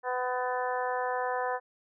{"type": "harmonic tone", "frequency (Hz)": 251, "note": "B3", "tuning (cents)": 28, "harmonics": [2, 3, 4, 5, 6, 7], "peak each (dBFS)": [-33, -33, -34, -42, -40, -39], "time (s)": [0.03, 1.6], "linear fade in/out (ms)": 50, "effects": []}